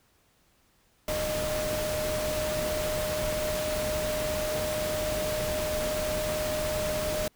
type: tone in noise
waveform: sine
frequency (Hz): 613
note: D#5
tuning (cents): -26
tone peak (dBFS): -29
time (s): 1.08-7.28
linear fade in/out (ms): 2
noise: pink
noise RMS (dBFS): -33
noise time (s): 1.08-7.28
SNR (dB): +1
effects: pink hiss -66 dBFS RMS until 7.35 s